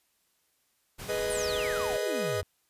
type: noise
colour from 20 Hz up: pink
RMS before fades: -41 dBFS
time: 0.98-1.98 s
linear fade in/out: 20 ms
type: chord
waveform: 45% pulse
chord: G# minor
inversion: none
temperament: equal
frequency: 415.3 / 493.9 / 622.3 Hz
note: G#4 / B4 / D#5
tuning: 0 / 0 / 0 cents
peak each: -33 dBFS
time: 1.08-2.42 s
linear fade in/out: 20 ms
type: exponential sweep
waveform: sine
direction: down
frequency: 10080 to 82.41 Hz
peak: -35 dBFS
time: 1.3-2.43 s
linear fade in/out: 0 ms
effects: white hiss -72 dBFS RMS until 2.69 s + resampled to 32000 Hz